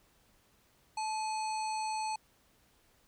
harmonic tone with a mistuned harmonic, 870 Hz, A5, 20 cents flat, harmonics 1 / 3 / 5 / 7 / 9 / 10, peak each -33 / -45 / -45 / -52 / -49 / -53 dBFS, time 0.97-2.16 s, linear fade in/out 5 ms, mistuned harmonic 3, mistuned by -64 cents, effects pink hiss -68 dBFS RMS until 3.07 s

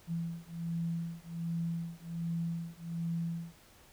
sine beating tone pair, 167 / 168.3 Hz, E3 / E3, +23 / +36 cents, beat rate 1.3 Hz, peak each -37 / -37 dBFS, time 0.07-3.57 s, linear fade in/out 50 ms, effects pink hiss -60 dBFS RMS until 3.92 s

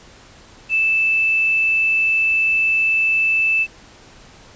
sine tone with quantisation, 2637 Hz, E7, in tune, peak -14 dBFS, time 0.69-3.67 s, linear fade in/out 50 ms, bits 7, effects pink hiss -45 dBFS RMS until 4.55 s + resampled to 16000 Hz

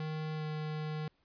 square tone with pitch glide, 155.56 to 153.95 Hz, D#3 to D#3, 0 to -18 cents, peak -36 dBFS, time 0-1.08 s, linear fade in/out 2 ms, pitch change -18 cents, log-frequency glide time 0.35-0.44 s, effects pink hiss -74 dBFS RMS until 1.24 s + resampled to 11025 Hz

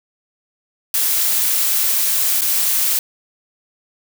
blue noise with dropouts, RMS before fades -17 dBFS, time 0.94-2.99 s, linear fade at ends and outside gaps 2 ms, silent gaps 2.41-2.417 s, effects none

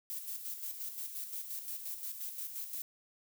violet noise with tremolo, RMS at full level -40 dBFS, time 0.1-2.82 s, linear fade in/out 0 ms, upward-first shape square, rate 5.7 Hz, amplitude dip 50%, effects none

